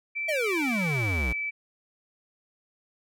sine tone with pitch glide, 2329 to 2309 Hz, D7 to D7, -15 to -30 cents, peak -28 dBFS, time 0.15-1.51 s, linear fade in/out 20 ms, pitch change -15 cents, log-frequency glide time 0.69-0.79 s
square exponential sweep, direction down, 659.3 to 56.3 Hz, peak -27 dBFS, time 0.28-1.33 s, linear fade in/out 10 ms
effects none

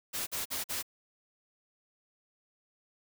white noise bursts, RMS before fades -35 dBFS, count 4, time 0.13-0.828 s, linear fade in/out 20 ms, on 140 ms, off 46 ms, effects none

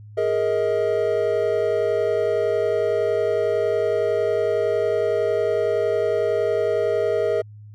triangle chord, Ab suspended second, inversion none, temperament equal with one note detuned, 415.3 / 466.2 / 634.2 Hz, Ab4 / Bb4 / Eb5, 0 / 0 / +33 cents, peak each -21 dBFS, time 0.17-7.42 s, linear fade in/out 10 ms, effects added 105 Hz sine -39 dBFS peak until 7.74 s

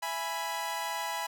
sawtooth chord, E major, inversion none, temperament equal with one note detuned, 665.8 / 830.6 / 987.8 Hz, E5 / G#5 / B5, +17 / 0 / 0 cents, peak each -37 / -33 / -31 dBFS, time 0.02-1.27 s, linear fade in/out 10 ms, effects none

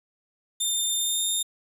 15% pulse tone with pitch glide, 3608 to 3648 Hz, A7 to A#7, +43 to -38 cents, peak -17 dBFS, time 0.6-1.43 s, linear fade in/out 10 ms, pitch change +19 cents, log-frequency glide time 0.95-1.22 s, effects resampled to 32000 Hz

